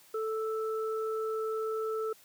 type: tone pair together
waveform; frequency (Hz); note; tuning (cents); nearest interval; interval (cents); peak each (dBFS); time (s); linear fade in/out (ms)
sine; 440 / 1318.5; A4 / E6; 0 / 0; octave + perfect fifth; 1900; -31 / -38; 0.14-2.13; 5
effects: white hiss -59 dBFS RMS until 2.24 s + high-pass 100 Hz 12 dB/octave